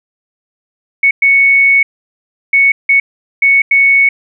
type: tone bursts at uneven times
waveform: sine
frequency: 2217 Hz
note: C#7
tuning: in tune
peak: -5 dBFS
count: 6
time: 1.03-1.11 / 1.22-1.83 / 2.53-2.72 / 2.89-3 / 3.42-3.62 / 3.71-4.09 s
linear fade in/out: 5 ms
effects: none